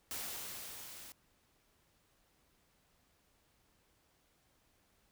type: noise with level ramp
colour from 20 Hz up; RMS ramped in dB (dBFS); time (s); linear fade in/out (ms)
white; -41 to -52; 0.11-1.12; 0
effects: pink hiss -73 dBFS RMS until 5.11 s